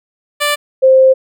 10% pulse / sine tone pair in turn, 587.3 / 525.2 Hz, D5 / C5, 0 / +6 cents, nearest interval major second, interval 194 cents, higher first, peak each -4 dBFS, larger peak neither, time 0.4-0.56 / 0.82-1.14 s, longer second, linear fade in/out 20 ms, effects none

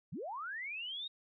sine linear sweep, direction up, 109.3 to 3784 Hz, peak -39 dBFS, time 0.12-1.08 s, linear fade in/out 10 ms, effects none

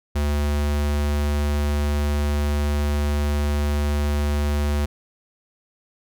square tone, 73.2 Hz, D2, 5 cents flat, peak -20 dBFS, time 0.15-4.86 s, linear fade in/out 10 ms, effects none

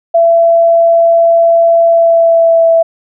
sine tone with pitch glide, 671 to 661.4 Hz, E5 to E5, +31 to +6 cents, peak -4 dBFS, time 0.14-2.83 s, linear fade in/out 10 ms, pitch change -25 cents, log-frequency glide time 1.86-2.69 s, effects none

